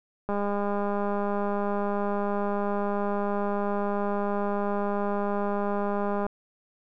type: click train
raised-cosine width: 1 ms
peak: -16 dBFS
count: 1214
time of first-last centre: 0.29-6.265 s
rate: 203 Hz
effects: none